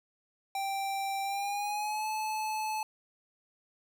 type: tone with pitch glide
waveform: square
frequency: 784 to 864.9 Hz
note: G5 to A5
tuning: 0 to -30 cents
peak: -32 dBFS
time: 0.55-2.83 s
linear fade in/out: 2 ms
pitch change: +170 cents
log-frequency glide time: 1.23-2.07 s
effects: none